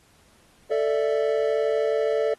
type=chord; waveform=triangle; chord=A suspended fourth; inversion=none; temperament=equal with one note detuned; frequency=442.8 / 587.3 / 659.3 Hz; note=A4 / D5 / E5; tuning=+11 / 0 / 0 cents; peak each=-21 / -23 / -27 dBFS; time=0.71-2.34 s; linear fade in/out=5 ms; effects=pink hiss -59 dBFS RMS until 2.38 s + AAC 32 kbps